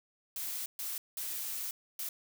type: noise bursts at uneven times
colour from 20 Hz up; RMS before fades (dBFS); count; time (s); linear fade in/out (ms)
blue; -38; 4; 0.36-0.66 / 0.79-0.98 / 1.17-1.71 / 1.99-2.09; 2
effects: none